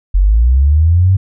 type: linear sweep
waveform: sine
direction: up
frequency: 43.65 to 97.7 Hz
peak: -6 dBFS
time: 0.14-1.17 s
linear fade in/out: 10 ms
effects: none